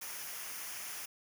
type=noise with comb filter; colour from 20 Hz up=white; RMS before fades=-43 dBFS; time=0.01-1.06 s; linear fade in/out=10 ms; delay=0.25 ms; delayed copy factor=-0.55; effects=none